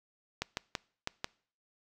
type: clicks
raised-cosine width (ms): 0.2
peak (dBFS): -15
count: 5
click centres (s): 0.42 / 0.571 / 0.752 / 1.074 / 1.244
effects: noise-tail reverb RT60 0.5 s tail -24 dB re dry